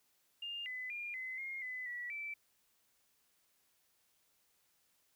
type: tone with pitch steps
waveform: sine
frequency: 2812 / 2012 / 2410 / 2038 / 2135 / 2012 / 1943 / 2325 Hz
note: F7 / B6 / D7 / C7 / C7 / B6 / B6 / D7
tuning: +11 / +32 / +44 / -46 / +34 / +32 / -29 / -18 cents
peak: -40 dBFS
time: 0.42-2.34 s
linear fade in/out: 5 ms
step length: 240 ms
effects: white hiss -75 dBFS RMS until 5.15 s